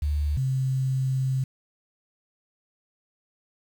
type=tone pair in turn; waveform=sine; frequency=73.7 / 131.74 Hz; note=D2 / C3; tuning=+7 / +12 cents; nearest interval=minor seventh; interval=1005 cents; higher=second; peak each=-22 dBFS; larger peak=neither; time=0.02-0.37 / 0.37-1.44 s; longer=second; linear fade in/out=5 ms; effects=8-bit